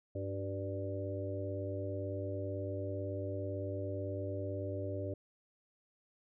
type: harmonic tone with a mistuned harmonic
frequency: 98 Hz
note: G2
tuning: in tune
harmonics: 1 / 3 / 4 / 5 / 6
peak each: -39 / -44 / -44 / -46 / -42 dBFS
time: 0.15-5.14 s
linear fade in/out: 5 ms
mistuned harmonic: 4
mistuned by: -39 cents
effects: none